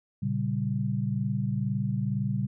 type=chord; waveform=sine; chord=G diminished; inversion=first; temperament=equal; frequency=116.54 / 138.59 / 196 Hz; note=Bb2 / Db3 / G3; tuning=0 / 0 / 0 cents; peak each=-30 dBFS; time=0.22-2.47 s; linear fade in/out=10 ms; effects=none